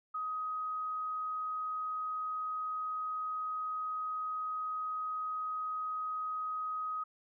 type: tone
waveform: sine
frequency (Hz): 1258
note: D#6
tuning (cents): +19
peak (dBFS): -34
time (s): 0.14-7.04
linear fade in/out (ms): 10
effects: none